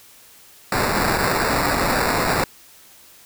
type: noise with sample-and-hold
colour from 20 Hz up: violet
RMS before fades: -20 dBFS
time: 0.72-2.44 s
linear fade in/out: 2 ms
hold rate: 3150 Hz
effects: white hiss -48 dBFS RMS until 3.25 s